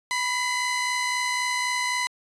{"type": "tone pair together", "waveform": "sawtooth", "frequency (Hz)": [987.1, 2038], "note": ["B5", "C7"], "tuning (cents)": [-1, -46], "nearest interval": "octave + minor second", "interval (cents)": 1255, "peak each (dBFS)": -23, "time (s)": [0.11, 2.07], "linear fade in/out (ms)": 0, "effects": ["resampled to 22050 Hz"]}